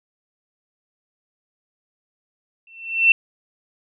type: tone with exponential growth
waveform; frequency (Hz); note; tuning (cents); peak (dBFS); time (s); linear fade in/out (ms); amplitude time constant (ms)
sine; 2692; E7; +36; -7; 2.67-3.12; 2; 96
effects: none